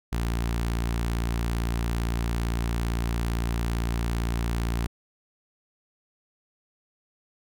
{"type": "tone with notch filter", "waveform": "sawtooth", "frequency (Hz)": 57.7, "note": "A#1", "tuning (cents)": -17, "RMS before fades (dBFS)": -27, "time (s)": [0.12, 4.87], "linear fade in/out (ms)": 10, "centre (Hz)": 530, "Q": 2, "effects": []}